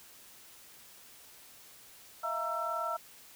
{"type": "tone cluster", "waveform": "sine", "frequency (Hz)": [645, 686, 933, 1336], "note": ["E5", "F5", "A#5", "E6"], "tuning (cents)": [-38, -31, 1, 23], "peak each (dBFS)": [-39, -39, -40, -34], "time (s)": [2.23, 2.97], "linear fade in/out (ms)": 10, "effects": ["white hiss -55 dBFS RMS until 3.35 s"]}